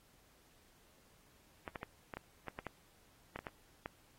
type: clicks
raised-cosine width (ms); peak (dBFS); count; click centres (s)
0.5; -27; 12; 1.678 / 1.758 / 1.831 / 2.138 / 2.17 / 2.483 / 2.589 / 2.667 / 3.36 / 3.39 / 3.468 / 3.859
effects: pink hiss -68 dBFS RMS until 4.18 s + AAC 48 kbps